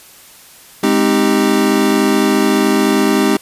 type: chord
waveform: square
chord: Ab major seventh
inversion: none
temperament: equal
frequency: 207.7 / 261.6 / 311.1 / 392 Hz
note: Ab3 / C4 / Eb4 / G4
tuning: 0 / 0 / 0 / 0 cents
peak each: -17 dBFS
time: 0.83-3.37 s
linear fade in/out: 5 ms
effects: white hiss -41 dBFS RMS until 3.41 s + resampled to 32000 Hz